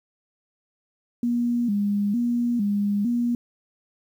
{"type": "tone with vibrato", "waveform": "sine", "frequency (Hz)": 220.7, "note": "A3", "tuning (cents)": 5, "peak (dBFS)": -20, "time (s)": [1.23, 3.35], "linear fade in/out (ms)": 2, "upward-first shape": "square", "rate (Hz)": 1.1, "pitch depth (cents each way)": 140, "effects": ["9-bit"]}